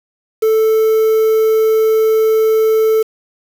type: tone with quantisation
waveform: triangle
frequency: 440 Hz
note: A4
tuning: in tune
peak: -7 dBFS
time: 0.42-3.03 s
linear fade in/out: 10 ms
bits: 5
effects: none